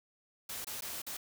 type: noise with dropouts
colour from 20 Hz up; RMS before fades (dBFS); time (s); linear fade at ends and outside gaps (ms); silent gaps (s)
white; -41; 0.49-1.17; 5; 0.646-0.669 / 0.809-0.821 / 1.019-1.065
effects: none